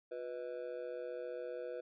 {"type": "tone with amplitude modulation", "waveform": "triangle", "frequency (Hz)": 493.9, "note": "B4", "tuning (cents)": 0, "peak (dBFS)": -34, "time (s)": [0.11, 1.81], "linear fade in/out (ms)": 10, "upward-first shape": "sine", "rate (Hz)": 135, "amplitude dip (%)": 100, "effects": ["resampled to 11025 Hz"]}